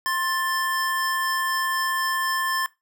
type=tone pair together; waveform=square; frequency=1056.8 / 1760 Hz; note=C6 / A6; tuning=+17 / 0 cents; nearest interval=major sixth; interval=883 cents; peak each=-26 dBFS; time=0.06-2.66 s; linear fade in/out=0 ms; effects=noise-tail reverb RT60 0.2 s tail -20 dB re dry